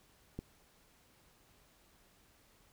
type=click; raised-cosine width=3 ms; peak=-27 dBFS; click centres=0.39 s; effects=pink hiss -67 dBFS RMS until 2.72 s